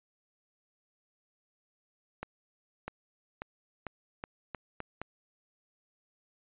accelerating click train, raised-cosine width 0.5 ms, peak -22 dBFS, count 8, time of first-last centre 2.23-5.016 s, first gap 650 ms, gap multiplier 0.83, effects resampled to 8000 Hz

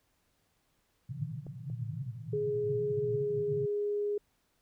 pink band-pass noise, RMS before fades -39 dBFS, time 1.09-3.66 s, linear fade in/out 10 ms, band 110 to 160 Hz, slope 96 dB/octave
clicks, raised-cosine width 2 ms, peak -34 / -40 dBFS, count 2, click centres 1.467 / 1.7 s
sine tone with pitch glide, 416.7 to 412.6 Hz, G#4 to G#4, +6 to -11 cents, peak -29 dBFS, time 2.33-4.18 s, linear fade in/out 5 ms, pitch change -17 cents, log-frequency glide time 3.15-3.43 s
effects pink hiss -74 dBFS RMS until 4.61 s

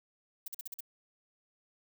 violet noise bursts, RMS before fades -40 dBFS, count 6, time 0.46-0.806 s, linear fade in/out 5 ms, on 21 ms, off 44 ms, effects none

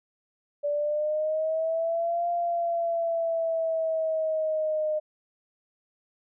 sine exponential two-way sweep, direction up then down, 579 to 694 to 612 Hz, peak -24 dBFS, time 0.63-5 s, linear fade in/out 20 ms, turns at 2.29 s, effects none

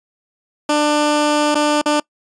15% pulse tone with dropouts, 297.5 Hz, D4, 22 cents sharp, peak -7 dBFS, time 0.69-2 s, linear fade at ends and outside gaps 5 ms, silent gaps 1.547-1.553 / 1.816-1.858 s, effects noise-tail reverb RT60 0.1 s tail -25 dB re dry + resampled to 22050 Hz

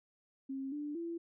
sine tone with pitch steps, 269.1 / 294.5 / 337.1 Hz, C4 / D4 / E4, +49 / +5 / +39 cents, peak -37 dBFS, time 0.49-1.18 s, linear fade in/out 10 ms, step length 230 ms, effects none

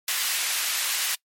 pink high-pass noise, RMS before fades -26 dBFS, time 0.08-1.15 s, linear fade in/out 2 ms, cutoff 1900 Hz, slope 12 dB/octave, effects noise-tail reverb RT60 0.1 s tail -23 dB re dry + MP3 64 kbps

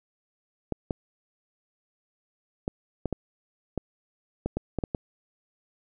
clicks, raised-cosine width 2 ms, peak -14 dBFS, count 11, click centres 0.723 / 0.908 / 2.679 / 3.057 / 3.127 / 3.777 / 4.46 / 4.57 / 4.787 / 4.838 / 4.948 s, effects none

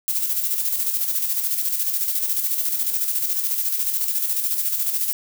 violet noise with tremolo, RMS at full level -21 dBFS, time 0.08-5.13 s, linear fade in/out 0 ms, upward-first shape square, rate 14 Hz, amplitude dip 45%, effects none

